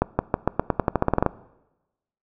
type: accelerating click train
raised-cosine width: 1 ms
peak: -4 dBFS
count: 15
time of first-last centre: 0.02-1.263 s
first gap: 170 ms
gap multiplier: 0.89
effects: noise-tail reverb RT60 1.0 s tail -20 dB re dry